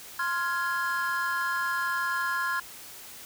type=chord; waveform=triangle; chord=F minor; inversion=second; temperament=equal with one note detuned; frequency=1046.5 / 1396.9 / 1672.8 Hz; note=C6 / F6 / Ab6; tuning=0 / 0 / +12 cents; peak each=-29 dBFS; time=0.19-2.6 s; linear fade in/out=5 ms; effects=white hiss -45 dBFS RMS until 3.25 s